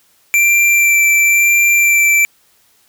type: tone with vibrato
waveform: square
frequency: 2351 Hz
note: D7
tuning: 1 cent sharp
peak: -9 dBFS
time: 0.34-2.25 s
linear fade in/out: 0 ms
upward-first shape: sine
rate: 0.97 Hz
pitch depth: 11 cents each way
effects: white hiss -54 dBFS RMS until 2.88 s